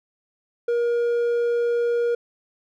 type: tone with hard clipping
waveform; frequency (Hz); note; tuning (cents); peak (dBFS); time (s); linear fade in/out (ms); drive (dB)
sine; 474.1; A#4; +29; -20; 0.68-2.15; 5; 3
effects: none